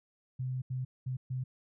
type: tone bursts at uneven times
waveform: sine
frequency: 128.6 Hz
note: C3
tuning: 30 cents flat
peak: -32 dBFS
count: 4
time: 0.39-0.62 / 0.7-0.85 / 1.06-1.17 / 1.3-1.44 s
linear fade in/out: 10 ms
effects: none